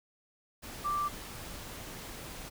sine tone in noise, 1174.7 Hz, D6, in tune, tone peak -29 dBFS, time 0.84-1.09 s, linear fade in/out 20 ms, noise pink, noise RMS -44 dBFS, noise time 0.62-2.5 s, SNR +12 dB, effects none

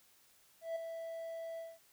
triangle tone with ADSR envelope, 659.3 Hz, E5, in tune, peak -32 dBFS, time 0.61-1.79 s, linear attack 150 ms, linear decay 5 ms, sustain -7 dB, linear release 210 ms, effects white hiss -67 dBFS RMS until 1.92 s

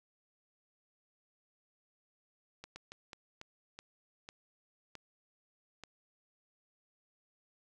slowing click train, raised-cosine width 0.2 ms, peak -29 dBFS, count 9, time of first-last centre 2.64-5.837 s, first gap 120 ms, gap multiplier 1.33, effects none

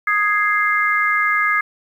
sine chord, Ab major, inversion second, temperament equal, 1244.5 / 1661.2 / 2093 Hz, Eb6 / Ab6 / C7, 0 / 0 / 0 cents, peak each -19 dBFS, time 0.07-1.61 s, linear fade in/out 5 ms, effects 8-bit

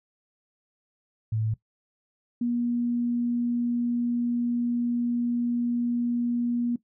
sine tone pair in turn, 110 / 239.6 Hz, A2 / A#3, 0 / +48 cents, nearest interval octave + minor second, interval 1348 cents, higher second, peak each -24 / -23 dBFS, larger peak second, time 1.32-1.54 / 2.41-6.76 s, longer second, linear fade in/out 5 ms, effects noise-tail reverb RT60 0.1 s tail -17 dB re dry

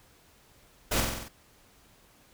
pink noise with echo, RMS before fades -27 dBFS, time 0.91-1.01 s, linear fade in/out 10 ms, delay 46 ms, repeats 6, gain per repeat -3 dB, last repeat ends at 1.286 s, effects pink hiss -60 dBFS RMS until 2.33 s

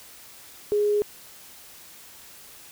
sine tone, 415.3 Hz, G#4, in tune, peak -19 dBFS, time 0.72-1.02 s, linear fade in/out 0 ms, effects white hiss -47 dBFS RMS until 2.71 s

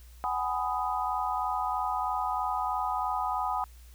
sine chord, G# minor seventh, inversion third, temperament just, 747.5 / 830.6 / 996.7 / 1245.9 Hz, F#5 / G#5 / B5 / D#6, +17 / 0 / +16 / +2 cents, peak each -33 dBFS, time 0.24-3.64 s, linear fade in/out 0 ms, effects added 60 Hz sine -48 dBFS peak until 3.94 s + white hiss -60 dBFS RMS until 3.94 s

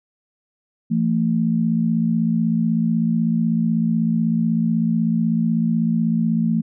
sine tone pair together, 169 / 225.1 Hz, E3 / A3, +43 / +40 cents, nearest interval perfect fourth, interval 497 cents, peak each -20 / -18 dBFS, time 0.9-6.62 s, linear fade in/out 20 ms, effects none

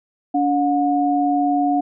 sine tone pair together, 286.5 / 721.9 Hz, D4 / F#5, -43 / -43 cents, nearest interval octave + major third, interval 1600 cents, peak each -18 dBFS, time 0.34-1.81 s, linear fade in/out 10 ms, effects none

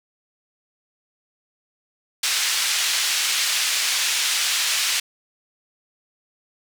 pink band-pass noise, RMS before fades -22 dBFS, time 2.23-5 s, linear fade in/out 5 ms, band 2500 to 8100 Hz, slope 12 dB/octave, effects none

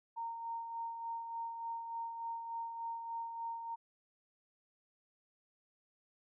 sine tone with tremolo, 922 Hz, A#5, 19 cents flat, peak -37 dBFS, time 0.16-3.76 s, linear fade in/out 20 ms, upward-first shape sine, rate 3.4 Hz, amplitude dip 45%, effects none

